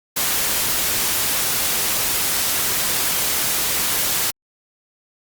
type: noise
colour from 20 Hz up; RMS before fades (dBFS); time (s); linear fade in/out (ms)
white; -20; 0.16-4.31; 10
effects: Opus 48 kbps